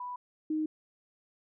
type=tone pair in turn; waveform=sine; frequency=987.8 / 310.5 Hz; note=B5 / D#4; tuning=0 / -3 cents; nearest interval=octave + minor sixth; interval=2003 cents; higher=first; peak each=-36 / -28 dBFS; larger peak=second; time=0-0.16 / 0.5-0.66 s; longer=neither; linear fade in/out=5 ms; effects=none